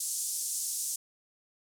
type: band-pass noise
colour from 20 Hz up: pink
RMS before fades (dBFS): -34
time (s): 0-0.96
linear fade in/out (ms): 5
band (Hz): 6400 to 11000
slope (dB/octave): 24
effects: none